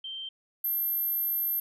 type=tone pair in turn; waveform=sine; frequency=3136 / 12646 Hz; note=G7 / G9; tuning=0 / +14 cents; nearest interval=2 octaves; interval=2414 cents; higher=second; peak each=-35 / -26 dBFS; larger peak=second; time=0.04-0.29 / 0.64-1.6 s; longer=second; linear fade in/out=5 ms; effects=none